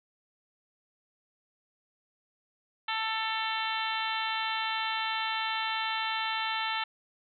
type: harmonic tone with a mistuned harmonic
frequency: 442.9 Hz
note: A4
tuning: 11 cents sharp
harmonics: 2 / 3 / 4 / 5 / 6 / 7 / 8 / 9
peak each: -34 / -36 / -37 / -38 / -39 / -39 / -40 / -41 dBFS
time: 2.88-6.84 s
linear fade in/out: 5 ms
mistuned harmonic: 6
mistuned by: +33 cents
effects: none